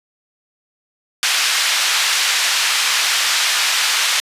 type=band-pass noise; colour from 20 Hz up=white; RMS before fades=-17 dBFS; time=1.23-4.2 s; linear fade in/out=0 ms; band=1300 to 4900 Hz; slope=12 dB/octave; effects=resampled to 32000 Hz